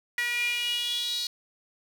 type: tone with high-pass filter sweep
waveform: sawtooth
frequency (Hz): 481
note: B4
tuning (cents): -46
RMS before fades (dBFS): -29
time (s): 0.18-1.27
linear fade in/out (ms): 2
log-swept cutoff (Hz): 2000 to 4200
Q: 8.1
effects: none